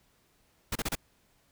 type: noise bursts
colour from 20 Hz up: pink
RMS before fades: -31 dBFS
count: 4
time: 0.72-0.953 s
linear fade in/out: 5 ms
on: 35 ms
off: 31 ms
effects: pink hiss -68 dBFS RMS until 1.51 s